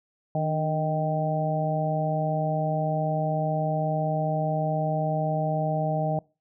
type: harmonic tone with a mistuned harmonic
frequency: 155.9 Hz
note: D#3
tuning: 4 cents sharp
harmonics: 1 / 2 / 3 / 4 / 5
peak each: -26 / -36 / -37 / -28 / -30 dBFS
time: 0.35-6.19 s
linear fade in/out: 2 ms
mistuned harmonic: 2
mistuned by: -77 cents
effects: noise-tail reverb RT60 0.3 s tail -24 dB re dry